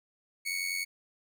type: tone with amplitude modulation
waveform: sawtooth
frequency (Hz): 2217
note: C#7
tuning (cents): 0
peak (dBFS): -25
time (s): 0.45-0.85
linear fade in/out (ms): 20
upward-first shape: sine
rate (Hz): 90.3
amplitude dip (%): 60
effects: none